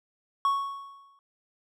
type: tone with exponential decay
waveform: triangle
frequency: 1108.7 Hz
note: C#6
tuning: in tune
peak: -18 dBFS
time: 0.45-1.19 s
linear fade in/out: 1 ms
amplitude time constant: 160 ms
effects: none